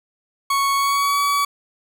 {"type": "tone with pitch glide", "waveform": "40% pulse", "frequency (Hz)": [1108.7, 1137.9], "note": ["C#6", "C#6"], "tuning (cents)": [0, 45], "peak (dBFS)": -16, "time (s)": [0.5, 1.45], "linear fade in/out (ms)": 5, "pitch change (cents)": 45, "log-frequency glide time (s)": [0.75, 1.2], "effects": ["8-bit"]}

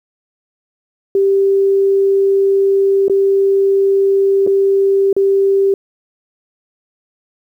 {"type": "tone with dropouts", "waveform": "sine", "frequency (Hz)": 392.2, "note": "G4", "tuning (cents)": 1, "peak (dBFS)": -9, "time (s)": [1.15, 5.74], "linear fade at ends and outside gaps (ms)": 2, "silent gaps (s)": [[3.082, 3.097], [4.466, 4.473], [5.129, 5.165]], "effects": ["8-bit"]}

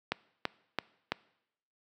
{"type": "click train", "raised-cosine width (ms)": 0.3, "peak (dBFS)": -13, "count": 4, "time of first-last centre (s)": [0.12, 1.12], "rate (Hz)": 3, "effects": ["noise-tail reverb RT60 0.8 s tail -22 dB re dry", "high-pass 150 Hz 12 dB/octave"]}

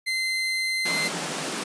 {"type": "tone", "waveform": "30% pulse", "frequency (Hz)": 2069, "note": "C7", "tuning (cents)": -20, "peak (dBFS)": -21, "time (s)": [0.06, 1.09], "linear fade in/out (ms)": 20}
{"type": "high-pass noise", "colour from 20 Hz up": "pink", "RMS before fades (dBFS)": -30, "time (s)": [0.85, 1.64], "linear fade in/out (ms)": 10, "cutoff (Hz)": 150, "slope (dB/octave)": 96}
{"effects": ["resampled to 22050 Hz"]}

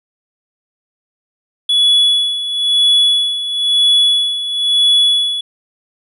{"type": "tone with tremolo", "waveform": "triangle", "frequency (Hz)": 3400, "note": "G#7", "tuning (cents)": 40, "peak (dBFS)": -6, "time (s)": [1.69, 5.41], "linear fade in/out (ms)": 5, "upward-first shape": "sine", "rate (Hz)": 1, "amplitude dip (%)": 70, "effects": ["resampled to 32000 Hz"]}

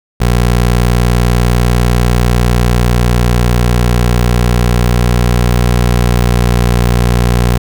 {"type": "tone", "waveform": "20% pulse", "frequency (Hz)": 60.1, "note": "B1", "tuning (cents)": -46, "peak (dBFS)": -3, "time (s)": [0.2, 7.58], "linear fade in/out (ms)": 10, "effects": []}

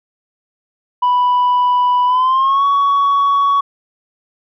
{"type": "tone with pitch glide", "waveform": "sine", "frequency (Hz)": [987.8, 1121.7], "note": ["B5", "C#6"], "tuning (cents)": [0, 20], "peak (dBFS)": -8, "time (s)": [1.02, 3.61], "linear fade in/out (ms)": 10, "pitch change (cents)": 220, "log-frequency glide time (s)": [2.06, 2.65], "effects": ["tanh soft clip ceiling -9 dBFS"]}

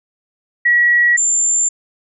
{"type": "tone pair in turn", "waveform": "sine", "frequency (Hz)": [1922, 7241], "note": ["B6", "A8"], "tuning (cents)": [-48, 49], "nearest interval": "octave + major seventh", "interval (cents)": 2297, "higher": "second", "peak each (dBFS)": [-9, -12], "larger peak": "first", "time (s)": [[0.65, 1.17], [1.17, 1.69]], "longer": "neither", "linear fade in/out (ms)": 10, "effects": []}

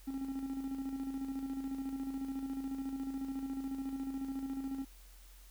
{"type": "tone with tremolo", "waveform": "triangle", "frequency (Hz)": 270, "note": "C#4", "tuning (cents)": -45, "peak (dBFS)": -33, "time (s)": [0.07, 4.85], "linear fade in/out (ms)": 10, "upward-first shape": "square", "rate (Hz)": 14, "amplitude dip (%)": 45, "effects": ["added 44 Hz sine -54 dBFS peak until 5.5 s", "white hiss -62 dBFS RMS until 5.5 s"]}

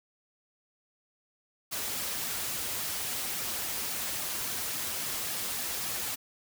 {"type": "noise with flanger", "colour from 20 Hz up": "white", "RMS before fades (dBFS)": -34, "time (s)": [1.71, 6.16], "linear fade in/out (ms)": 20, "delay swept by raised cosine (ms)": [1.9, 7.2], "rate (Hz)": 3.6, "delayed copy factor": -0.7, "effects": []}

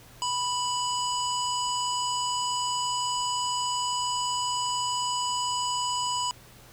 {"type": "harmonic tone", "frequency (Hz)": 987.8, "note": "B5", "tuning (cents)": 0, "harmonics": [1, 3, 5, 7, 8], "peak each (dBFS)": [-28, -33, -35, -36, -37], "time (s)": [0.22, 6.31], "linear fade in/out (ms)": 0, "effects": ["added 120 Hz sine -55 dBFS peak until 6.72 s", "pink hiss -52 dBFS RMS until 6.72 s"]}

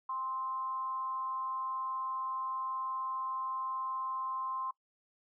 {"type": "tone with amplitude modulation", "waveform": "sine", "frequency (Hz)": 1046.5, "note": "C6", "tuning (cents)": 0, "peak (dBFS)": -32, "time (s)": [0.09, 4.71], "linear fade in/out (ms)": 5, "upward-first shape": "sine", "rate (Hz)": 245, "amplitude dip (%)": 45, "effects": ["noise-tail reverb RT60 0.1 s tail -23 dB re dry"]}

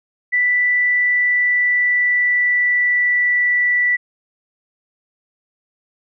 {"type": "tone with pitch glide", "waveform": "sine", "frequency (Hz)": [1975.5, 1964.1], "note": ["B6", "B6"], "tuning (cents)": [0, -10], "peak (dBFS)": -13, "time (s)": [0.32, 3.97], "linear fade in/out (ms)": 20, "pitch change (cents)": -10, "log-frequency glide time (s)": [0.7, 3.39], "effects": []}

